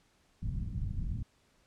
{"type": "low-pass noise", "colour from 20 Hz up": "pink", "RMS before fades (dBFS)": -35, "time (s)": [0.42, 1.23], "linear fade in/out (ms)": 5, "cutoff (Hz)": 170, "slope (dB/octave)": 24, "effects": ["pink hiss -69 dBFS RMS until 1.66 s", "low-pass 9000 Hz 12 dB/octave"]}